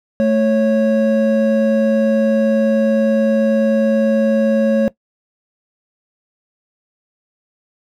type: tone pair together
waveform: triangle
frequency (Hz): 220 / 550.5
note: A3 / C#5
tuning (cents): 0 / -12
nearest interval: octave + major third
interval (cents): 1588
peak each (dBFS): -12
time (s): 0.2-4.88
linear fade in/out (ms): 0
effects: noise-tail reverb RT60 0.1 s tail -19 dB re dry